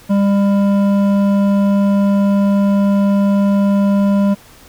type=tone with hard clipping; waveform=sine; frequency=199.8 Hz; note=G3; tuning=33 cents sharp; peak=-12 dBFS; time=0.09-4.35 s; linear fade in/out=20 ms; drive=10 dB; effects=pink hiss -43 dBFS RMS until 4.68 s